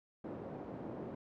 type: band-pass noise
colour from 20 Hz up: pink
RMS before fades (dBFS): -45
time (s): 0.24-1.15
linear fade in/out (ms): 5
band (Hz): 190 to 540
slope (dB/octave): 12
effects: none